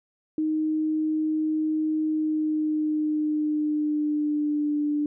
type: tone with pitch glide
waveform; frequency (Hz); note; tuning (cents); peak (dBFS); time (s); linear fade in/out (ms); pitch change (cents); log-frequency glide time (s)
sine; 311.1 to 295.5; D#4 to D4; 0 to +11; -22; 0.38-5.06; 2; -89; 2.05-4.79
effects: none